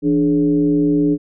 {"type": "tone with frequency modulation", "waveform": "sine", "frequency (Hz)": 293.7, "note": "D4", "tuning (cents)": 0, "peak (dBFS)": -12, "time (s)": [0.02, 1.18], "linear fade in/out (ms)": 50, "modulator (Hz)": 128, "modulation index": 0.74, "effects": []}